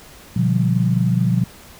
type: chord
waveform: sine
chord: G dominant seventh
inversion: first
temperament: just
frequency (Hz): 122.5 / 147 / 176.4 / 196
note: B2 / D3 / F3 / G3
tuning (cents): -14 / +2 / +18 / 0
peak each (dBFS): -18 / -24 / -18 / -24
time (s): 0.36-1.44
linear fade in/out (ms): 5
effects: pink hiss -43 dBFS RMS until 1.79 s